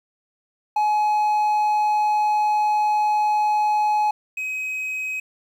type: tone pair in turn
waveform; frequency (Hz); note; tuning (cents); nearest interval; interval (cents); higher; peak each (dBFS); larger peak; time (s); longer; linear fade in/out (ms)
triangle; 845 / 2532; G#5 / D#7; +30 / +30; octave + perfect fifth; 1900; second; -15 / -23; first; 0.76-4.11 / 4.37-5.2; first; 5
effects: 9-bit